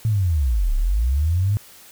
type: linear two-way sweep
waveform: sine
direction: down then up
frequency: 115 to 32.16 to 106.8 Hz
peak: -16 dBFS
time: 0.05-1.57 s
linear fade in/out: 0 ms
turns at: 0.74 s
effects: white hiss -46 dBFS RMS until 1.91 s